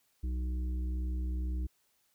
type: harmonic tone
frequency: 62.1 Hz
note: B1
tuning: 10 cents sharp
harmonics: 1 / 3 / 5 / 6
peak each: -31 / -47 / -47 / -58 dBFS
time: 0.23-1.67 s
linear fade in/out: 10 ms
effects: white hiss -73 dBFS RMS until 2.14 s